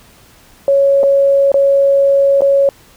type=tone with dropouts; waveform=sine; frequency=554.4 Hz; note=C#5; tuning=in tune; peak=-7 dBFS; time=0.68-2.69 s; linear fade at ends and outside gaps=1 ms; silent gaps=1.032-1.036 / 1.518-1.542 / 2.408-2.419 s; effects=pink hiss -45 dBFS RMS until 2.96 s